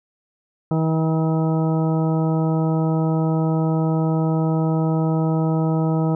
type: harmonic tone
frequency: 160 Hz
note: D#3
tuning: 49 cents sharp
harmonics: 1 / 2 / 3 / 4 / 5 / 6 / 8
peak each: -18 / -24 / -28 / -30 / -32 / -34 / -36 dBFS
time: 0.71-6.15 s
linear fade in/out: 2 ms
effects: none